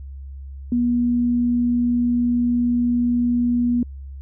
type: tone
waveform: sine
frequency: 241.5 Hz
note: B3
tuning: 39 cents flat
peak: -16 dBFS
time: 0.72-3.83 s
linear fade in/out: 2 ms
effects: added 68 Hz sine -32 dBFS peak until 4.21 s

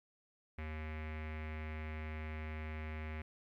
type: tone with low-pass filter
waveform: square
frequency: 77.78 Hz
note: D#2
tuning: in tune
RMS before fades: -43 dBFS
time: 0.58-3.22 s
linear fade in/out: 5 ms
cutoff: 2200 Hz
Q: 4.5
effects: 13-bit

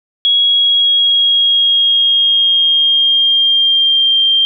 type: tone with pitch glide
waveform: sine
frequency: 3322 to 3176 Hz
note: G#7 to G7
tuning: 0 to +22 cents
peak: -8 dBFS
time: 0.25-4.45 s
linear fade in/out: 0 ms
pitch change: -78 cents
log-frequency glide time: 0.35-4.21 s
effects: none

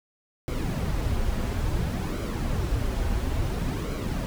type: noise with flanger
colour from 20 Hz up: brown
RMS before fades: -27 dBFS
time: 0.48-4.26 s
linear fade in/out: 0 ms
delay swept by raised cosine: 1.1 to 6.9 ms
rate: 0.58 Hz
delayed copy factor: -0.55
effects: none

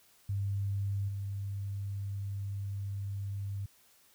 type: tone with level steps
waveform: sine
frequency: 99.4 Hz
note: G2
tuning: 25 cents sharp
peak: -30 / -34 dBFS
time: 0.29-3.66 s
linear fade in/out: 5 ms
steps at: 1.08 s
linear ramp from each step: 10 ms
effects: white hiss -64 dBFS RMS until 4.14 s

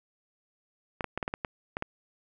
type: clicks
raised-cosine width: 0.5 ms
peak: -16 dBFS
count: 9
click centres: 1.008 / 1.043 / 1.176 / 1.228 / 1.279 / 1.339 / 1.448 / 1.769 / 1.824 s
effects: none

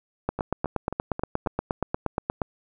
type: two click trains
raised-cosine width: 1 ms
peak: -10 / -16 dBFS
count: 19 / 5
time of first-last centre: 0.29-2.418 / 0.39-1.462 s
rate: 8.46 / 3.73 Hz
effects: none

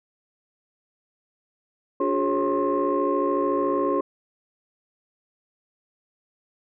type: tone cluster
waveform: sine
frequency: 287.7 / 360.7 / 414.7 / 544 / 1064 Hz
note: D4 / F#4 / G#4 / C#5 / C6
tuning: -36 / -44 / -3 / -33 / +29 cents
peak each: -26 dBFS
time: 2-4.01 s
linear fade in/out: 5 ms
effects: tanh soft clip ceiling -13 dBFS

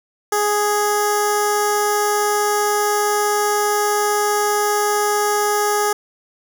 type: tone with notch filter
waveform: 10% pulse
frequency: 415.3 Hz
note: G#4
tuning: in tune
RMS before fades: -18 dBFS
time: 0.32-5.93 s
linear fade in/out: 5 ms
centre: 2500 Hz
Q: 0.76
effects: none

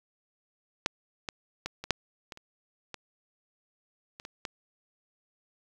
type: clicks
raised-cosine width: 0.2 ms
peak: -8 / -16 / -16 / -21 / -6 / -23 / -30 / -21 / -26 / -24 / -17 dBFS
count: 11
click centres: 0.861 / 1.288 / 1.66 / 1.84 / 1.907 / 2.322 / 2.374 / 2.943 / 4.199 / 4.251 / 4.452 s
effects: 8-bit

